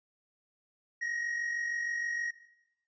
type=tone pair together; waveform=triangle; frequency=1844 / 1890.4 Hz; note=A#6 / A#6; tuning=-19 / +24 cents; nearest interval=unison; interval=43 cents; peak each=-39 / -31 dBFS; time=1.01-2.31 s; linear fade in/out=10 ms; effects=noise-tail reverb RT60 0.9 s tail -17 dB re dry + resampled to 16000 Hz